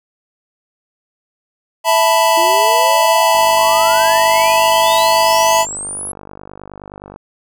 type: chord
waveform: square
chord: E suspended fourth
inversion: none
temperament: equal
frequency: 659.3 / 880 / 987.8 Hz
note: E5 / A5 / B5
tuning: 0 / 0 / 0 cents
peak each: -15 dBFS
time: 1.84-5.66 s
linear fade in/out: 50 ms
type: exponential sweep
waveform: sine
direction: up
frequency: 329.6 to 11190 Hz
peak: -22 dBFS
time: 2.37-6.12 s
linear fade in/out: 5 ms
type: click train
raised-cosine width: 1 ms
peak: -19 dBFS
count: 190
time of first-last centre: 3.35-7.16 s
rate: 49.6 Hz
effects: none